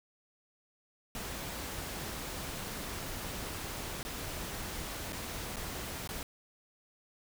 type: noise with dropouts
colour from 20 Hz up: pink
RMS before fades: -40 dBFS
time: 1.15-6.23 s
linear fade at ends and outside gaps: 1 ms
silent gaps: 4.03-4.05 / 5.123-5.129 / 5.56-5.567 / 6.075-6.09 s
effects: none